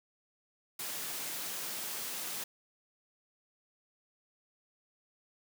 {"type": "high-pass noise", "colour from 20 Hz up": "white", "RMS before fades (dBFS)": -39, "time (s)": [0.79, 2.44], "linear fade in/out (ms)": 5, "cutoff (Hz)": 140, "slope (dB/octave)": 24, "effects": []}